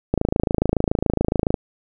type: click train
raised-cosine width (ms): 2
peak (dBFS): -4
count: 39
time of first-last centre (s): 0.14-1.542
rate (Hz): 27.1
effects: none